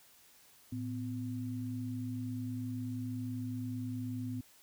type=tone pair together; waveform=sine; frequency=111.21 / 253.3 Hz; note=A2 / B3; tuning=+19 / +44 cents; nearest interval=octave + major second; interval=1425 cents; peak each=-39 / -38 dBFS; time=0.72-4.41 s; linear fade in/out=5 ms; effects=white hiss -62 dBFS RMS until 4.62 s